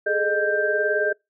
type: tone cluster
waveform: sine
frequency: 413.9 / 432.6 / 613 / 1574 Hz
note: G#4 / A4 / D#5 / G6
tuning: -6 / -29 / -26 / +7 cents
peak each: -26 / -27 / -24 / -23 dBFS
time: 0.06-1.13 s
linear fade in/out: 10 ms
effects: noise-tail reverb RT60 0.2 s tail -26 dB re dry